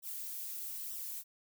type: noise with flanger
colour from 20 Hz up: violet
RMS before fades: -42 dBFS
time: 0.02-1.24 s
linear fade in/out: 50 ms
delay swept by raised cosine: 0.44 to 6.24 ms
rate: 1.1 Hz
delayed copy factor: -1
effects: none